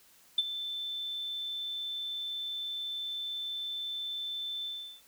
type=tone with ADSR envelope; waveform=sine; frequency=3534 Hz; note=A7; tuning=7 cents sharp; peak=-20 dBFS; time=0.38-5.02 s; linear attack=5 ms; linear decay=32 ms; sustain=-14 dB; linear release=370 ms; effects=tanh soft clip ceiling -18 dBFS + white hiss -61 dBFS RMS until 5.07 s